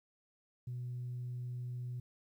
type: tone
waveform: sine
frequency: 123.47 Hz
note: B2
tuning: in tune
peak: -37 dBFS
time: 0.67-2 s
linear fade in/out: 5 ms
effects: tanh soft clip ceiling -35 dBFS + 12-bit